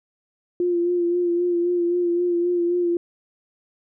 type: tone with vibrato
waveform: sine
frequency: 349.2 Hz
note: F4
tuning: in tune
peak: -18 dBFS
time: 0.6-2.97 s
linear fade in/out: 2 ms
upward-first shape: sine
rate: 3.8 Hz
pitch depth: 30 cents each way
effects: none